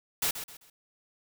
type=noise with echo; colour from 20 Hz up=white; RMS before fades=-28 dBFS; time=0.22-0.31 s; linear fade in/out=5 ms; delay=130 ms; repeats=3; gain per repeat=-10 dB; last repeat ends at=0.7 s; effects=none